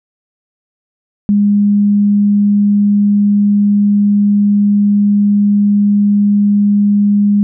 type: tone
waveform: sine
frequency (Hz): 204.4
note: G#3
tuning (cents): -27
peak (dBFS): -7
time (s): 1.29-7.43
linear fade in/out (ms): 0
effects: none